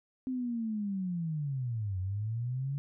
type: linear two-way sweep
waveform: sine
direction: down then up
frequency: 261.6 to 90.7 to 142.8 Hz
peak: -31 dBFS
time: 0.27-2.78 s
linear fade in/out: 0 ms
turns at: 1.99 s
effects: none